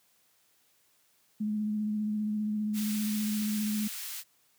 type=tone with vibrato; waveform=sine; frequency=212 Hz; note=G#3; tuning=36 cents sharp; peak=-28 dBFS; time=1.4-3.88 s; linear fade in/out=10 ms; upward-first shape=sine; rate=15 Hz; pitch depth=21 cents each way
type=high-pass noise; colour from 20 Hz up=white; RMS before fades=-39 dBFS; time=2.73-4.24 s; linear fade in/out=50 ms; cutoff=1700 Hz; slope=12 dB/octave
effects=white hiss -68 dBFS RMS until 4.58 s + high-pass 80 Hz 12 dB/octave